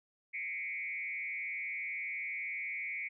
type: tone with frequency modulation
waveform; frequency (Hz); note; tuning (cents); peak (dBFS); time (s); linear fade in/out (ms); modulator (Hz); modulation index
sine; 2217; C#7; 0; -36; 0.33-3.09; 20; 158; 1
effects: none